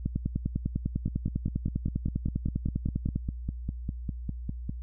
two click trains, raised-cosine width 5 ms, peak -15 / -19 dBFS, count 32 / 19, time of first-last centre 0.06-3.16 / 1.08-4.694 s, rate 10 / 4.98 Hz, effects added 60 Hz sine -35 dBFS peak until 4.82 s

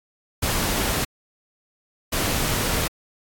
pink noise bursts at uneven times, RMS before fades -23 dBFS, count 2, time 0.42-1.05 / 2.12-2.88 s, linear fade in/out 10 ms, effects AAC 64 kbps

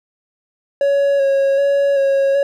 triangle tone with vibrato, 554.4 Hz, C#5, in tune, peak -10 dBFS, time 0.81-2.43 s, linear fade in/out 2 ms, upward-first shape square, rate 1.3 Hz, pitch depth 19 cents each way, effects none

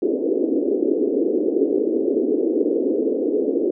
white band-pass noise, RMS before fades -20 dBFS, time 0.02-3.71 s, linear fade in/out 5 ms, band 270 to 460 Hz, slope 48 dB/octave, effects none

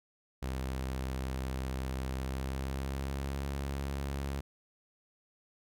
sawtooth tone with pitch glide, 65.41 to 69.02 Hz, C2 to C#2, 0 to -7 cents, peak -30 dBFS, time 0.42-4.41 s, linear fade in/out 10 ms, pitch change +93 cents, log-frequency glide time 2.1-3.44 s, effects none

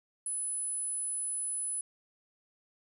sine tone, 10070 Hz, D#9, 20 cents sharp, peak -32 dBFS, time 0.26-1.81 s, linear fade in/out 2 ms, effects none

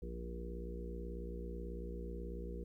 harmonic tone with a mistuned harmonic, 58.27 Hz, A#1, in tune, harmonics 1 / 3 / 4 / 5 / 6 / 7 / 8, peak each -43 / -49 / -55 / -58 / -52 / -52 / -51 dBFS, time 0.02-2.64 s, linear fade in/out 5 ms, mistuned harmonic 8, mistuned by +35 cents, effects 13-bit

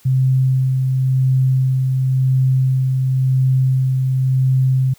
sine tone with tremolo, 130.81 Hz, C3, in tune, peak -11 dBFS, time 0.05-4.94 s, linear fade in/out 10 ms, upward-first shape sine, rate 0.94 Hz, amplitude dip 30%, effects white hiss -51 dBFS RMS until 4.98 s

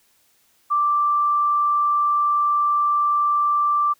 sine tone, 1174.7 Hz, D6, in tune, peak -16 dBFS, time 0.7-3.94 s, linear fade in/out 20 ms, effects white hiss -61 dBFS RMS until 3.99 s

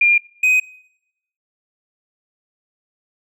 sine / triangle tone pair in turn, 2403 / 2509 Hz, D7 / D#7, +39 / +14 cents, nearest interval minor second, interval 75 cents, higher second, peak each -10 / -10 dBFS, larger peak neither, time 0.01-0.18 / 0.43-0.6 s, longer neither, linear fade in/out 5 ms, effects noise-tail reverb RT60 0.8 s tail -23 dB re dry

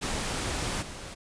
pink noise with level steps, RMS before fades -31 / -41 dBFS, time 0.01-1.15 s, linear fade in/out 20 ms, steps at 0.81 s, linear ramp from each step 20 ms, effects resampled to 22050 Hz

